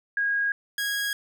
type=tone pair in turn; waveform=sine / sawtooth; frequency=1638 / 1647.4 Hz; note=G#6 / G#6; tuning=-24 / -14 cents; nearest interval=unison; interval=10 cents; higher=second; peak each=-22 dBFS; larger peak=neither; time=0.17-0.52 / 0.78-1.13 s; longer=neither; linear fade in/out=2 ms; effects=none